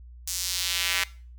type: tone with high-pass filter sweep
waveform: square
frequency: 90.3 Hz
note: F#2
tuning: 42 cents flat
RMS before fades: -28 dBFS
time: 0.27-1.04 s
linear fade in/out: 5 ms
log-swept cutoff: 6700 to 2000 Hz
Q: 1.4
effects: noise-tail reverb RT60 0.4 s tail -20 dB re dry + added 60 Hz sine -43 dBFS peak until 1.38 s